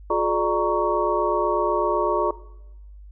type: tone cluster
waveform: sine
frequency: 356 / 424 / 595 / 932 / 1117 Hz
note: F4 / G#4 / D5 / A#5 / C#6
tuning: +33 / +36 / +22 / -1 / +13 cents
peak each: -25 dBFS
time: 0.1-2.31 s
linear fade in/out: 5 ms
effects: noise-tail reverb RT60 0.9 s tail -18 dB re dry + added 50 Hz sine -40 dBFS peak until 3.11 s